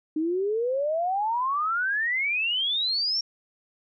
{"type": "exponential sweep", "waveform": "sine", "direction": "up", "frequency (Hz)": [303.4, 5588], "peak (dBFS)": -23, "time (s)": [0.16, 3.21], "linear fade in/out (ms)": 5, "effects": []}